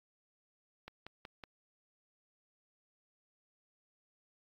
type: click train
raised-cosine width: 0.3 ms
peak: -30 dBFS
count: 4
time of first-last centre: 0.88-1.438 s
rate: 5.38 Hz
effects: AAC 32 kbps